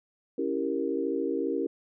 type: chord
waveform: sine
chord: C# diminished seventh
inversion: none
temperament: equal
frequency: 277.2 / 329.6 / 392 / 466.2 Hz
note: C#4 / E4 / G4 / Bb4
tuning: 0 / 0 / 0 / 0 cents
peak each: -32 dBFS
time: 0.38-1.67 s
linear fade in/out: 5 ms
effects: none